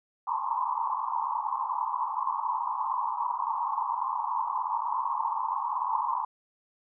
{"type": "band-pass noise", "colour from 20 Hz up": "pink", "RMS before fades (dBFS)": -30, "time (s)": [0.27, 6.25], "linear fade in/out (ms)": 5, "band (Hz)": [870, 1100], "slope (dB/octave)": 96, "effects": []}